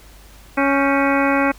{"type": "harmonic tone with a mistuned harmonic", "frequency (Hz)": 277.2, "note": "C#4", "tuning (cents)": 0, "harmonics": [1, 2, 3, 4, 5, 6, 7, 8, 9], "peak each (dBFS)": [-18, -21, -23, -24, -25, -26, -26, -27, -28], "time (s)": [0.57, 1.52], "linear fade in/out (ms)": 10, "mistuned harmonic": 6, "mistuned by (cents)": -100, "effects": ["added 50 Hz sine -43 dBFS peak until 1.58 s", "pink hiss -47 dBFS RMS until 1.58 s"]}